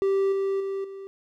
triangle tone with level steps, 390.4 Hz, G4, 7 cents flat, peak -18 / -21 / -25 / -34 dBFS, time 0.02-1.07 s, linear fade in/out 0 ms, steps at 0.32 / 0.6 / 0.84 s, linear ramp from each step 5 ms, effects none

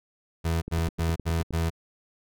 30% pulse tone bursts, 82.6 Hz, E2, 4 cents sharp, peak -21 dBFS, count 5, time 0.44-1.704 s, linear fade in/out 20 ms, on 180 ms, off 91 ms
click train, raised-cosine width 3 ms, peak -22 dBFS, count 9, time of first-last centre 0.68-1.507 s, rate 9.67 Hz
effects none

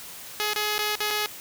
5% pulse tone with dropouts, 421.3 Hz, G#4, 25 cents sharp, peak -13 dBFS, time 0.4-1.26 s, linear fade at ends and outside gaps 0 ms, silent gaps 0.533-0.561 / 0.78-0.79 / 0.954-1.003 / 1.105-1.109 s, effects white hiss -41 dBFS RMS until 1.4 s

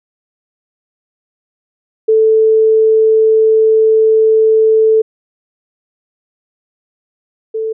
sine tone pair in turn, 440 / 441.9 Hz, A4 / A4, 0 / +7 cents, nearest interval unison, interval 7 cents, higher second, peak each -6 / -15 dBFS, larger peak first, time 2.08-5.02 / 7.54-7.73 s, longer first, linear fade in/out 10 ms, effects none

